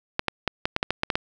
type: clicks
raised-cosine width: 0.3 ms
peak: -6 dBFS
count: 10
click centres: 0.194 / 0.283 / 0.477 / 0.655 / 0.764 / 0.829 / 0.906 / 1.034 / 1.102 / 1.155 s
effects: none